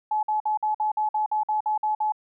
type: tone bursts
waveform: sine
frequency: 855 Hz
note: A5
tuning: 50 cents flat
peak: -21 dBFS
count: 12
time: 0.11-2.122 s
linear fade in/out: 5 ms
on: 120 ms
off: 52 ms
effects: none